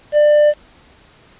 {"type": "tone with quantisation", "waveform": "triangle", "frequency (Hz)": 595, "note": "D5", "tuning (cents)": 22, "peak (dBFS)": -6, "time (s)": [0.12, 0.54], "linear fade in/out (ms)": 50, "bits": 6, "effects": ["pink hiss -48 dBFS RMS until 1.39 s", "resampled to 8000 Hz"]}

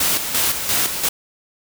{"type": "noise with tremolo", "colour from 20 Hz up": "white", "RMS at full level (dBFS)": -18, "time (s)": [0, 1.09], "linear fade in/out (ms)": 5, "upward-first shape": "square", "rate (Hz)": 2.9, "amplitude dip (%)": 55, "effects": []}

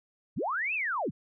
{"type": "linear two-way sweep", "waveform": "sine", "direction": "up then down", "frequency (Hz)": [73.42, 2702, 73.42], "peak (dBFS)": -28, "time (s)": [0.36, 1.11], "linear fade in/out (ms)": 20, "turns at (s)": 0.74, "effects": []}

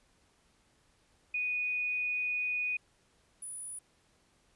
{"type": "tone pair in turn", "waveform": "sine", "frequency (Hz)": [2476, 9858], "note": ["D#7", "D#9"], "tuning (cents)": [-9, -17], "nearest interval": "2 octaves", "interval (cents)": 2392, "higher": "second", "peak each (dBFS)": [-30, -39], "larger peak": "first", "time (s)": [[1.34, 2.77], [3.42, 3.79]], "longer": "first", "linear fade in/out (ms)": 5, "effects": ["pink hiss -69 dBFS RMS until 4.55 s", "resampled to 24000 Hz"]}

